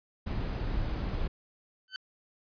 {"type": "noise", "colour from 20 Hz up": "brown", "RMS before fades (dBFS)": -32, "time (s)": [0.26, 1.28], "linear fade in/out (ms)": 10}
{"type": "tone with exponential growth", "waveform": "15% pulse", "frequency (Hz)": 1522, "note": "F#6", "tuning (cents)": 48, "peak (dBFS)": -24, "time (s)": [1.88, 1.96], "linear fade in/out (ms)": 1, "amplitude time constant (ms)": 17}
{"effects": ["resampled to 11025 Hz"]}